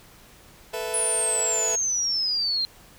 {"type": "chord", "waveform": "sawtooth", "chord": "A suspended second", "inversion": "none", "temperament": "just", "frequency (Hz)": [440, 495, 660], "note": ["A4", "B4", "E5"], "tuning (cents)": [0, 4, 2], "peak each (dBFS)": [-28, -29, -28], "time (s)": [0.73, 1.76], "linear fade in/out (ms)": 10}
{"type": "exponential sweep", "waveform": "sine", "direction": "down", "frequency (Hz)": [9956, 4140], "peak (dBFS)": -22, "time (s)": [0.94, 2.65], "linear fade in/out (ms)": 0}
{"effects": ["pink hiss -51 dBFS RMS until 2.98 s"]}